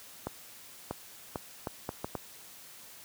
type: accelerating click train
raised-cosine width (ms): 1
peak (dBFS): -19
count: 7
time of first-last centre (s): 0.27-2.152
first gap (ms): 640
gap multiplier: 0.7
effects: white hiss -51 dBFS RMS until 3.04 s + high-pass 60 Hz 12 dB/octave